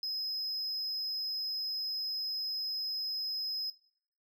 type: tone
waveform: triangle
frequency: 5090 Hz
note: D#8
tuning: 39 cents sharp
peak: -31 dBFS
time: 0.03-3.7 s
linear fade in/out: 2 ms
effects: noise-tail reverb RT60 0.6 s tail -20 dB re dry + tanh soft clip ceiling -27 dBFS